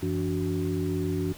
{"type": "tone cluster", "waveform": "sine", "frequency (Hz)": [93.8, 168.4, 286.9, 371.1], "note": ["F#2", "E3", "D4", "F#4"], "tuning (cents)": [24, 37, -40, 5], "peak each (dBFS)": -31, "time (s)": [0.02, 1.33], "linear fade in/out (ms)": 10, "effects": ["pink hiss -46 dBFS RMS until 1.37 s"]}